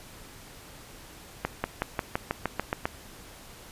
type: accelerating click train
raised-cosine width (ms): 0.5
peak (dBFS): -11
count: 10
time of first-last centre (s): 1.45-2.855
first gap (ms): 190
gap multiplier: 0.95
effects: pink hiss -48 dBFS RMS until 3.71 s + resampled to 32000 Hz